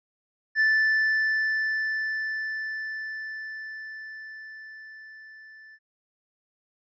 triangle tone with level ramp, 1757 Hz, A6, 3 cents flat, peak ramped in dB -16 to -45 dBFS, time 0.55-5.79 s, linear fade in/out 50 ms, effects resampled to 16000 Hz

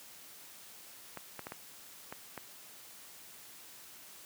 clicks, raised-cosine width 0.5 ms, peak -26 dBFS, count 6, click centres 1.173 / 1.393 / 1.469 / 1.521 / 2.125 / 2.377 s, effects white hiss -53 dBFS RMS until 4.25 s + high-pass 100 Hz 12 dB/octave

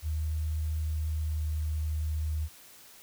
sine tone with pitch glide, 77.78 to 77.24 Hz, D#2 to D#2, 0 to -12 cents, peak -28 dBFS, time 0.02-2.49 s, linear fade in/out 50 ms, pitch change -12 cents, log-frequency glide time 1.12-1.36 s, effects white hiss -53 dBFS RMS until 3.02 s

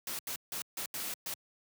white noise bursts at uneven times, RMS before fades -38 dBFS, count 6, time 0.07-0.19 / 0.27-0.36 / 0.52-0.62 / 0.77-0.86 / 0.94-1.14 / 1.26-1.34 s, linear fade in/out 2 ms, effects high-pass 100 Hz 12 dB/octave

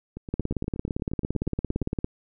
two click trains, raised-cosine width 3 ms, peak -23 / -13 dBFS, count 15 / 31, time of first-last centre 0.17-1.825 / 0.34-2.045 s, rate 8.46 / 17.6 Hz, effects none

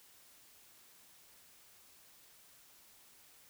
silence, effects white hiss -62 dBFS RMS until 3.49 s

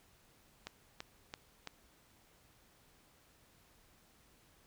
click train, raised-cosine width 0.2 ms, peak -25 dBFS, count 4, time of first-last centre 0.67-1.673 s, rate 2.99 Hz, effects pink hiss -67 dBFS RMS until 4.66 s

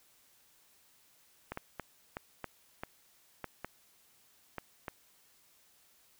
clicks, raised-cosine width 0.5 ms, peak -23 dBFS, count 10, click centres 1.52 / 1.574 / 1.797 / 2.169 / 2.443 / 2.835 / 3.443 / 3.646 / 4.583 / 4.882 s, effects white hiss -66 dBFS RMS until 6.19 s

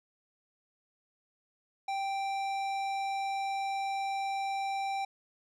sine tone with tanh clipping, 784 Hz, G5, in tune, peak -33 dBFS, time 1.88-5.05 s, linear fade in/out 5 ms, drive 15 dB, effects none

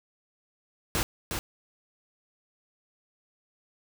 pink noise with echo, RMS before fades -27 dBFS, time 0.95-1.03 s, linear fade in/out 0 ms, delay 360 ms, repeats 1, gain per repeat -5 dB, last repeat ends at 1.39 s, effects none

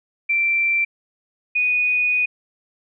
sine tone pair in turn, 2349 / 2476 Hz, D7 / D#7, 0 / -9 cents, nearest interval minor second, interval 91 cents, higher second, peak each -16 dBFS, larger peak neither, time 0.29-0.85 / 1.55-2.26 s, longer second, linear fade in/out 10 ms, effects none

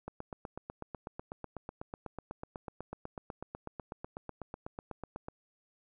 click train, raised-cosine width 1 ms, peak -26 dBFS, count 43, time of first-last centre 0.08-5.284 s, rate 8.07 Hz, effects none

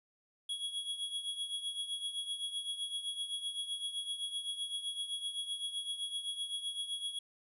square tone with tremolo, 3332 Hz, G#7, 5 cents sharp, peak -34 dBFS, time 0.49-7.19 s, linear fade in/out 5 ms, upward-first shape triangle, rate 7.8 Hz, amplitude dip 75%, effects resampled to 24000 Hz + 12-bit

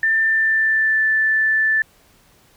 sine tone with pitch glide, 1787 to 1758.3 Hz, A6 to A6, +26 to -2 cents, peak -14 dBFS, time 0.03-1.82 s, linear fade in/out 2 ms, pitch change -28 cents, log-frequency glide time 0.21-1.02 s, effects pink hiss -54 dBFS RMS until 2.56 s

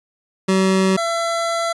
25% pulse tone pair in turn, 190.1 / 672.6 Hz, F#3 / E5, +47 / +35 cents, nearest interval octave + minor seventh, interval 2188 cents, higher second, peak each -10 / -15 dBFS, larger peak first, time 0.48-0.97 / 0.97-1.73 s, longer second, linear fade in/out 10 ms, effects resampled to 22050 Hz

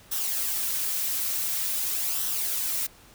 blue noise with flanger, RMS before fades -28 dBFS, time 0.11-2.87 s, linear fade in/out 10 ms, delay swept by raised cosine 0.43 to 4.13 ms, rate 0.47 Hz, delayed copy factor -0.5, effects pink hiss -53 dBFS RMS until 3.14 s

